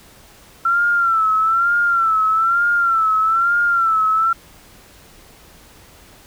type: tone with vibrato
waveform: sine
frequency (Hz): 1350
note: E6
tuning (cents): +41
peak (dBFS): -13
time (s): 0.65-4.33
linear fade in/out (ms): 5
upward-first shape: sine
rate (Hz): 1.1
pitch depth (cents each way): 80
effects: pink hiss -46 dBFS RMS until 6.26 s